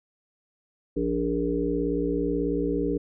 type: harmonic tone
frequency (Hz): 58.27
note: A#1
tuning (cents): 0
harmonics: 1 / 3 / 5 / 7 / 8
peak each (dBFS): -33 / -33 / -27 / -29 / -30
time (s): 0.96-2.98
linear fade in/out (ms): 10
effects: none